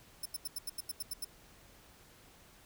5% pulse tone bursts, 5320 Hz, E8, 15 cents sharp, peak -30 dBFS, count 10, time 0.23-1.246 s, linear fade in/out 5 ms, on 26 ms, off 84 ms, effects pink hiss -60 dBFS RMS until 2.65 s

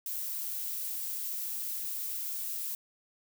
violet noise, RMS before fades -36 dBFS, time 0.06-2.75 s, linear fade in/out 2 ms, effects none

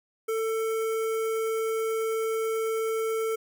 square tone with notch filter, 445.4 Hz, A4, 21 cents sharp, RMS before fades -28 dBFS, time 0.28-3.36 s, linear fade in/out 10 ms, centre 4100 Hz, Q 0.87, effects none

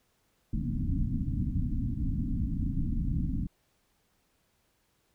pink low-pass noise, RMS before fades -30 dBFS, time 0.53-3.47 s, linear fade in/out 5 ms, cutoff 290 Hz, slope 96 dB/octave, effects pink hiss -72 dBFS RMS until 5.14 s

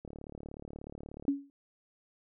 click train, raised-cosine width 2 ms, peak -31 dBFS, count 45, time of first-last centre 0.05-1.252 s, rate 36.6 Hz
sine tone with exponential decay, 279.8 Hz, C#4, 16 cents sharp, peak -22 dBFS, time 1.28-1.5 s, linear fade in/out 1 ms, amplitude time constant 47 ms
effects none

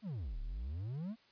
triangle exponential two-way sweep, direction down then up, 238 to 33.43 to 238 Hz, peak -36 dBFS, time 0.02-1.16 s, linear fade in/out 50 ms, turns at 0.4 s, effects white hiss -67 dBFS RMS until 1.31 s + resampled to 11025 Hz

